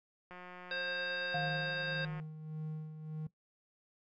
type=click train; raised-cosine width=0.5 ms; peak=-35 dBFS; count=341; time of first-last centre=0.31-2.199 s; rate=180 Hz
type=harmonic tone; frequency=531 Hz; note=C5; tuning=25 cents sharp; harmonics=1 / 3 / 5 / 7 / 9; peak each=-42 / -38 / -45 / -42 / -48 dBFS; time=0.71-2.05 s; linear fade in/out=2 ms
type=tone with tremolo; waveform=triangle; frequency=155.56 Hz; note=D#3; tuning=in tune; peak=-35 dBFS; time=1.34-3.27 s; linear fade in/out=5 ms; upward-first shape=sine; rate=1.7 Hz; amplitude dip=60%
type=tone with exponential decay; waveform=sine; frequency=709 Hz; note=F5; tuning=26 cents sharp; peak=-35 dBFS; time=1.34-2.26 s; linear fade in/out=5 ms; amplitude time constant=200 ms
effects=noise-tail reverb RT60 0.1 s tail -17 dB re dry